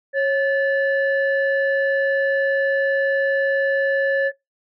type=tone pair together; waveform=sine; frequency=547.8 / 1738 Hz; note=C#5 / A6; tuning=-21 / -22 cents; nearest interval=octave + minor sixth; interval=1999 cents; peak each=-17 / -20 dBFS; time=0.13-4.32 s; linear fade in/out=50 ms; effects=noise-tail reverb RT60 0.2 s tail -22 dB re dry + tanh soft clip ceiling -11 dBFS